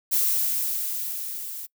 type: noise with level ramp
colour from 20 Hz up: violet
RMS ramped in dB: -21 to -36 dBFS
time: 0.11-1.67 s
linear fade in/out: 20 ms
effects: noise-tail reverb RT60 0.1 s tail -24 dB re dry